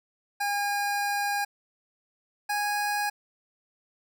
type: tone pair in turn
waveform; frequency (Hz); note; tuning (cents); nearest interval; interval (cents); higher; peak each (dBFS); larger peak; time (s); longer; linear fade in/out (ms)
25% pulse; 813 / 825.8; G#5 / G#5; -37 / -10; unison; 27; second; -22; neither; 0.4-1.45 / 2.49-3.1; first; 10
effects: none